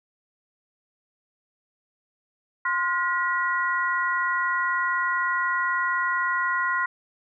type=tone cluster; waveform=sine; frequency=1045 / 1432 / 1924 Hz; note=C6 / F6 / B6; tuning=-2 / +43 / -46 cents; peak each=-26 / -26 / -27 dBFS; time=2.65-6.86 s; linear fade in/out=5 ms; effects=none